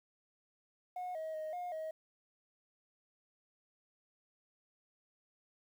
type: tone with pitch steps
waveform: sine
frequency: 725 / 635 / 624 / 714 / 633 Hz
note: F#5 / D#5 / D#5 / F5 / D#5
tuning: -35 / +35 / +5 / +38 / +30 cents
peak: -36 dBFS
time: 0.96-1.91 s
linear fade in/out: 5 ms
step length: 190 ms
effects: tanh soft clip ceiling -37 dBFS + 11-bit